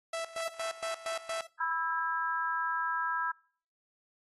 sawtooth tone with tremolo, 660 Hz, E5, 2 cents sharp, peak -29 dBFS, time 0.13-1.47 s, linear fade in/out 5 ms, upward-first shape square, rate 4.3 Hz, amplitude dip 80%
sine chord, E major, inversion second, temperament equal with one note detuned, 987.8 / 1318.5 / 1624.2 Hz, B5 / E6 / G#6, 0 / 0 / -39 cents, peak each -34 dBFS, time 1.6-3.32 s, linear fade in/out 10 ms
effects noise-tail reverb RT60 0.5 s tail -26 dB re dry + AAC 32 kbps

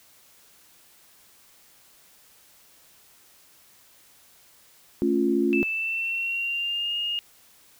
sine chord, A augmented, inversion none, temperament equal, 220 / 277.2 / 349.2 Hz, A3 / C#4 / E#4, 0 / 0 / 0 cents, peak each -26 / -24 / -23 dBFS, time 5.02-5.63 s, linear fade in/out 0 ms
sine tone with pitch glide, 2638 to 2844 Hz, E7 to F7, +1 to +31 cents, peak -25 dBFS, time 5.53-7.19 s, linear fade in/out 0 ms, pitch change +130 cents, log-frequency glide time 5.68-6.95 s
effects white hiss -56 dBFS RMS until 7.79 s

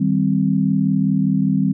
sine chord, C minor, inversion first, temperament just, 156.98 / 196.22 / 261.6 Hz, Eb3 / G3 / C4, +16 / +2 / 0 cents, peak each -20 / -17 / -20 dBFS, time 0-1.73 s, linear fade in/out 10 ms, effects none

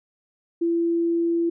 sine tone, 337.4 Hz, E4, 40 cents sharp, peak -19 dBFS, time 0.61-1.5 s, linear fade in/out 10 ms, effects none

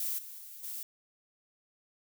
violet noise with level steps, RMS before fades -34 / -46 / -48 / -40 dBFS, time 0-0.83 s, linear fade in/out 2 ms, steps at 0.18 / 0.38 / 0.63 s, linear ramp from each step 10 ms, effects none

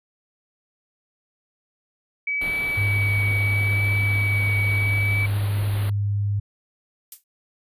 sine tone with vibrato, 2280 Hz, C#7, 48 cents sharp, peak -22 dBFS, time 2.27-5.26 s, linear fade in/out 5 ms, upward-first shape triangle, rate 0.77 Hz, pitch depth 14 cents each way
pink band-stop noise, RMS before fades -35 dBFS, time 2.41-5.9 s, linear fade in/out 5 ms, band 4400 to 9400 Hz, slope 96 dB/octave
sine tone, 101.7 Hz, G#2, 36 cents flat, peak -20 dBFS, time 2.77-6.4 s, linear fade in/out 10 ms
violet noise with exponential decay, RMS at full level -30 dBFS, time 7.12-7.24 s, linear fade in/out 2 ms, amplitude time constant 24 ms
effects resampled to 32000 Hz

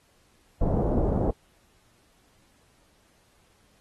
pink low-pass noise, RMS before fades -24 dBFS, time 0.61-1.31 s, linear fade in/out 5 ms, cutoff 690 Hz, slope 24 dB/octave, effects pink hiss -64 dBFS RMS until 3.8 s + AAC 32 kbps

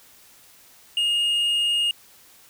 sine tone with tanh clipping, 2848 Hz, F7, 33 cents sharp, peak -20 dBFS, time 0.97-1.91 s, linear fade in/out 2 ms, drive 4 dB, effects white hiss -52 dBFS RMS until 2.49 s

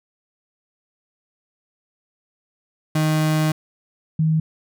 35% pulse / sine tone pair in turn, 155.56 / 158.28 Hz, D#3 / D#3, 0 / +30 cents, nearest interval unison, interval 30 cents, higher second, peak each -15 dBFS, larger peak neither, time 2.95-3.52 / 4.19-4.4 s, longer first, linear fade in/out 5 ms, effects none

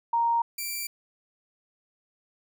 sine / 5% pulse tone pair in turn, 932.3 / 2345 Hz, A#5 / D7, 0 / -3 cents, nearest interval octave + major third, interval 1597 cents, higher second, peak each -21 dBFS, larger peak neither, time 0.13-0.42 / 0.58-0.87 s, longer neither, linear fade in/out 5 ms, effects none

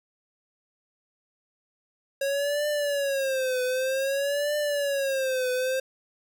square tone with vibrato, 547 Hz, C#5, 23 cents flat, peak -25 dBFS, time 2.21-5.8 s, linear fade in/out 5 ms, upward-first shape triangle, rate 0.53 Hz, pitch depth 150 cents each way, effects none

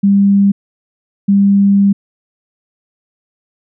sine tone bursts at uneven times, 199.1 Hz, G3, 27 cents sharp, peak -6 dBFS, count 2, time 0.03-0.52 / 1.28-1.93 s, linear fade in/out 10 ms, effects none

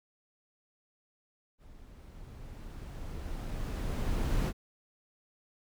brown noise with level ramp, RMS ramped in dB -54 to -27 dBFS, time 1.58-4.53 s, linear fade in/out 50 ms, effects none

